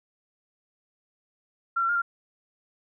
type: tone with pitch steps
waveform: sine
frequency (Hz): 1370 / 1355 / 1412 / 1383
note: F6 / E6 / F6 / F6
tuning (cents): -34 / +47 / +19 / -17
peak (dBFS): -22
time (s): 1.76-2.02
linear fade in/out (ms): 10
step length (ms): 65
effects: none